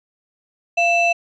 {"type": "ring-modulated tone", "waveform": "triangle", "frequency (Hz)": 1670, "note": "G#6", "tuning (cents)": 9, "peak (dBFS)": -9, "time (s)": [0.77, 1.13], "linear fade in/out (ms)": 10, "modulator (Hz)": 982, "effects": ["resampled to 16000 Hz"]}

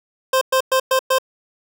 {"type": "tone bursts", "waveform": "25% pulse", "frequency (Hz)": 523.3, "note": "C5", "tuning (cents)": 0, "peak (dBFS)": -10, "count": 5, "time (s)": [0.33, 1.185], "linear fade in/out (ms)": 5, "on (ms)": 83, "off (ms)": 110, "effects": []}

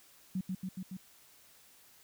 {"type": "tone with echo", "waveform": "sine", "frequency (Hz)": 186.8, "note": "F#3", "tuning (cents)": 17, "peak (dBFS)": -31, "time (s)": [0.35, 0.41], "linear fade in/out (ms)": 5, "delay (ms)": 140, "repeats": 4, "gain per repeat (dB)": -2, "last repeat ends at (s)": 0.97, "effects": ["white hiss -61 dBFS RMS until 2.03 s"]}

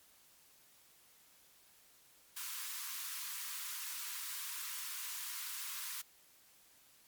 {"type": "high-pass noise", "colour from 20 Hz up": "white", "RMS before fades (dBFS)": -43, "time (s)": [2.36, 6.02], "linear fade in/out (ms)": 10, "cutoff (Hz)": 940, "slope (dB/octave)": 96, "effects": ["white hiss -65 dBFS RMS until 7.07 s", "MP3 96 kbps"]}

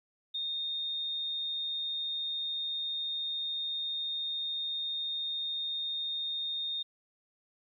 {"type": "tone", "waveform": "sine", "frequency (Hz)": 3673, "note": "A#7", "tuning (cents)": -26, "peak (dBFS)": -32, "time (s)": [0.34, 6.83], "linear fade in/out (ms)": 10, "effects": ["12-bit"]}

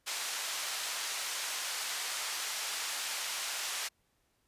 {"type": "band-pass noise", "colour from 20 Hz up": "white", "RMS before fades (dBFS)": -37, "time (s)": [0.06, 3.89], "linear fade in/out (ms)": 20, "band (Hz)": [790, 7300], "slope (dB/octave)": 12, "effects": ["pink hiss -75 dBFS RMS until 4.47 s", "resampled to 32000 Hz"]}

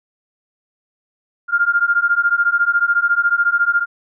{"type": "beating tone pair", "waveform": "sine", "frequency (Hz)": [1396.9, 1410.9], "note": ["F6", "F6"], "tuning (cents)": [0, 17], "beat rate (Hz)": 14, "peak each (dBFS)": -16, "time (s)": [1.48, 3.86], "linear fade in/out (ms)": 50, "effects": []}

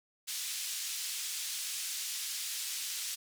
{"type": "band-pass noise", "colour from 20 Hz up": "white", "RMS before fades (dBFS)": -38, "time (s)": [0.27, 3.16], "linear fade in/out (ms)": 20, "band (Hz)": [2900, 8800], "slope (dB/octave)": 12, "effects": []}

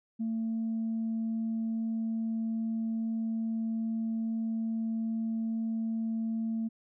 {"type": "tone", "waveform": "sine", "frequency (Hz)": 224.8, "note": "A3", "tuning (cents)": 37, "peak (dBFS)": -28, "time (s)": [0.19, 6.69], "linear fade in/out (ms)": 20, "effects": ["tanh soft clip ceiling -26 dBFS"]}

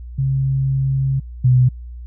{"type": "tone pair in turn", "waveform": "sine", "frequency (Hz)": [134.6, 126.39], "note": ["C3", "B2"], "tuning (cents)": [49, 40], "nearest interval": "minor second", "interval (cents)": 109, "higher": "first", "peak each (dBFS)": [-15, -9], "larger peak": "second", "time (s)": [[0.18, 1.2], [1.44, 1.69]], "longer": "first", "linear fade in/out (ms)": 10, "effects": ["added 60 Hz sine -30 dBFS peak until 2.06 s"]}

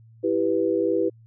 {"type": "chord", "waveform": "sine", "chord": "E minor", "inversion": "none", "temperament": "equal", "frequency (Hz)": [329.6, 392, 493.9], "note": ["E4", "G4", "B4"], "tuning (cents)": [0, 0, 0], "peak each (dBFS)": -24, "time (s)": [0.23, 1.1], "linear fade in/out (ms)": 20, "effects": ["added 113 Hz sine -48 dBFS peak until 1.26 s"]}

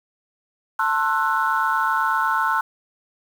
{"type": "chord", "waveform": "sine", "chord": "F# half-diminished seventh", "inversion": "first", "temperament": "just", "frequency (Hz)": [888, 1065.6, 1332, 1480], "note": ["A5", "C6", "E6", "F#6"], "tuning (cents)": [16, 31, 18, 0], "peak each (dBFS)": -23, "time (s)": [0.79, 2.61], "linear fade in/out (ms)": 5, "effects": ["tanh soft clip ceiling -9 dBFS", "7-bit"]}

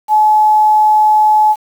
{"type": "tone with quantisation", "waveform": "sine", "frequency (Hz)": 855, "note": "A5", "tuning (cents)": -50, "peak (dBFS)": -6, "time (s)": [0.08, 1.56], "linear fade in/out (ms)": 50, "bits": 6, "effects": []}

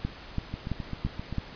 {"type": "two click trains", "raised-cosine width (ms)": 5, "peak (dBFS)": [-21, -16], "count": [7, 5], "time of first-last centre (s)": [[0.54, 1.326], [0.05, 1.383]], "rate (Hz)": [7.63, 3], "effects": ["pink hiss -45 dBFS RMS until 1.55 s", "resampled to 11025 Hz"]}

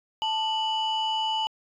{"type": "tone pair together", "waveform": "sine", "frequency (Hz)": [880, 2960], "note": ["A5", "F#7"], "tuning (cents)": [0, 0], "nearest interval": "octave + major sixth", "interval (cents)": 2100, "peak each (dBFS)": [-25, -26], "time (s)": [0.22, 1.47], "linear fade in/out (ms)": 0, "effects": ["tanh soft clip ceiling -20 dBFS"]}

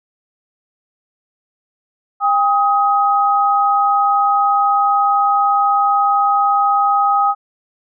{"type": "tone pair together", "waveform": "sine", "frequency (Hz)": [803, 1259], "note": ["G5", "D#6"], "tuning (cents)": [41, 20], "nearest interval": "minor sixth", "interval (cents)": 779, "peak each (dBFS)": -14, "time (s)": [2.2, 7.35], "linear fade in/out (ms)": 50, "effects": []}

